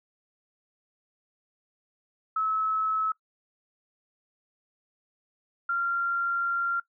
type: tone pair in turn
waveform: sine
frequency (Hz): 1296 / 1383.1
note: E6 / F6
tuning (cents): -30 / -17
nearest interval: minor second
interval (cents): 113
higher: second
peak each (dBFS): -24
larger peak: neither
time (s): 2.36-3.12 / 5.69-6.8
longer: second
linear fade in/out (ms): 5
effects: noise-tail reverb RT60 0.1 s tail -20 dB re dry